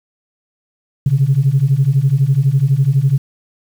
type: beating tone pair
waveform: sine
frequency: 130 / 142 Hz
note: C3 / C#3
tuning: -11 / +42 cents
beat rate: 12 Hz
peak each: -13 / -12 dBFS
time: 1.06-3.18 s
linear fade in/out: 5 ms
effects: tanh soft clip ceiling -3 dBFS + 7-bit